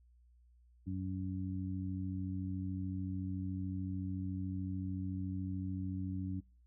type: harmonic tone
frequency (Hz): 93.7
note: F#2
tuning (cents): +22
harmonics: 1 / 2 / 3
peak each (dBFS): -39 / -41 / -42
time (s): 0.86-6.41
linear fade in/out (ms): 20
effects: noise-tail reverb RT60 0.4 s tail -26 dB re dry + added 60 Hz sine -62 dBFS peak until 6.66 s